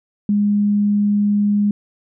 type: tone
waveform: sine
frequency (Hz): 205.6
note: G#3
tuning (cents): -17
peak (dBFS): -13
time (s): 0.29-1.71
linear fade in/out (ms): 2
effects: none